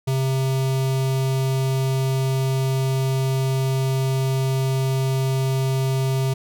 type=tone with notch filter; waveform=square; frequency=132.8 Hz; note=C3; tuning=26 cents sharp; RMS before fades=-21 dBFS; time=0.07-6.34 s; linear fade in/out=10 ms; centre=1600 Hz; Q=1.6; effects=none